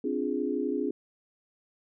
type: chord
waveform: sine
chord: D half-diminished seventh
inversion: third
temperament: equal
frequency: 261.6 / 293.7 / 349.2 / 415.3 Hz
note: C4 / D4 / F4 / Ab4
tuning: 0 / 0 / 0 / 0 cents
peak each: -32 / -32 / -34 / -32 dBFS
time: 0.04-0.91 s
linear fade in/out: 5 ms
effects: none